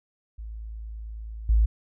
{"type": "tone with level steps", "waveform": "sine", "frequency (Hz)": 54.6, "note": "A1", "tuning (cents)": -13, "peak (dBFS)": [-34, -16], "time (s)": [0.38, 1.66], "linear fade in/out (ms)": 10, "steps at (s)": 1.49, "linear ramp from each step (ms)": 5, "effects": []}